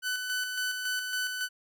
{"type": "tone with tremolo", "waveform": "sawtooth", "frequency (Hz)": 1500, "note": "F#6", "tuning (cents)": 23, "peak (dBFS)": -25, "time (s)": [0.02, 1.49], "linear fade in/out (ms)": 50, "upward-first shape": "square", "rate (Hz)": 3.6, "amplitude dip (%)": 40, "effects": []}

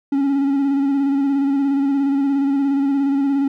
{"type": "tone with vibrato", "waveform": "triangle", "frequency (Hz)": 277.2, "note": "C#4", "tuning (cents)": 0, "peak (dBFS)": -13, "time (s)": [0.12, 3.48], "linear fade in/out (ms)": 5, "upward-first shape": "square", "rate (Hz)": 17, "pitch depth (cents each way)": 29, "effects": []}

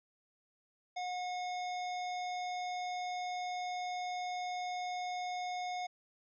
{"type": "tone", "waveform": "square", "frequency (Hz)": 724, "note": "F#5", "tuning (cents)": -38, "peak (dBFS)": -37, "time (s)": [0.96, 5.87], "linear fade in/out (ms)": 10, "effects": ["resampled to 16000 Hz"]}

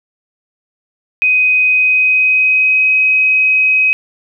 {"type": "tone with pitch glide", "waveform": "sine", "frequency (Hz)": [2508, 2531], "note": ["D#7", "D#7"], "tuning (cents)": [13, 29], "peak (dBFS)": -8, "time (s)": [1.22, 3.93], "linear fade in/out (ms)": 0, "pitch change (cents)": 16, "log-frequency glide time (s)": [1.66, 2.9], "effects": []}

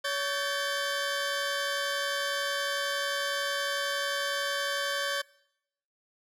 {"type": "tone cluster", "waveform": "20% pulse", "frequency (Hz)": [564, 1549, 1763], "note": ["C#5", "G6", "A6"], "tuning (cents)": [30, -21, 3], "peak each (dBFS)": [-27, -28, -31], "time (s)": [0.04, 5.22], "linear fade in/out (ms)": 10, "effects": ["noise-tail reverb RT60 0.8 s tail -23 dB re dry", "low-pass 11000 Hz 12 dB/octave"]}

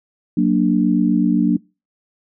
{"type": "chord", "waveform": "sine", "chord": "Gb augmented", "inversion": "none", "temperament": "equal", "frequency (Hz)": [185, 233.1, 293.7], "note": ["Gb3", "Bb3", "D4"], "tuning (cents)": [0, 0, 0], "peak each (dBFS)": [-17, -17, -17], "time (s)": [0.37, 1.57], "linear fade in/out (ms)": 5, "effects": ["noise-tail reverb RT60 0.3 s tail -25 dB re dry"]}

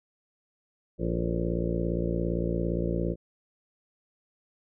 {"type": "harmonic tone with a mistuned harmonic", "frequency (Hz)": 57.5, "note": "A#1", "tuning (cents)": -23, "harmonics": [1, 2, 3, 4, 5, 6, 7, 8, 9, 10], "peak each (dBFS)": [-32, -36, -31, -38, -38, -33, -40, -38, -36, -40], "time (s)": [0.98, 3.16], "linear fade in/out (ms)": 50, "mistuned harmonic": 7, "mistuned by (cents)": 89, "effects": []}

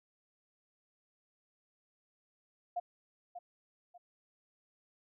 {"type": "tone with echo", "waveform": "sine", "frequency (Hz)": 707, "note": "F5", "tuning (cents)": 21, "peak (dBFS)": -32, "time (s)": [2.76, 2.8], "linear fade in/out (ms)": 10, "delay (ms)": 590, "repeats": 2, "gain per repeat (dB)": -10, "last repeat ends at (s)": 3.98, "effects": []}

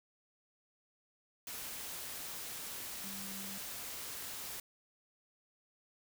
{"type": "tone in noise", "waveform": "sine", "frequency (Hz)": 196, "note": "G3", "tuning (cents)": 0, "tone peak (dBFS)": -48, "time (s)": [3.04, 3.58], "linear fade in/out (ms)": 2, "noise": "white", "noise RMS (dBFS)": -44, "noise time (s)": [1.47, 4.6], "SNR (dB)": -7, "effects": []}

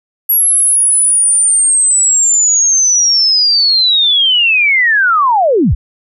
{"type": "linear sweep", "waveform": "sine", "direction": "down", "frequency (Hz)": [11460, 32.28], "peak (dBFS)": -7, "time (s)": [0.29, 5.75], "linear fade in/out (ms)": 10, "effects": []}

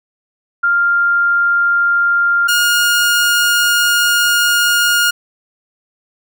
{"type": "tone pair in turn", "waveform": ["sine", "sawtooth"], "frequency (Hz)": [1396.9, 1424.6], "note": ["F6", "F6"], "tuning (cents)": [0, 34], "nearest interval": "unison", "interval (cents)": 34, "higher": "second", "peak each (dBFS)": [-10, -7], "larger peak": "second", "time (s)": [[0.63, 2.48], [2.48, 5.11]], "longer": "second", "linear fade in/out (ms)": 10, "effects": []}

